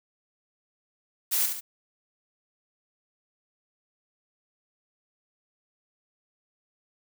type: noise with echo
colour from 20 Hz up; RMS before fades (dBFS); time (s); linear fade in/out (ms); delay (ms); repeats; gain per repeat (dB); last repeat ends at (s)
blue; -25; 1.31-1.47; 20; 70; 2; -6; 1.61
effects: none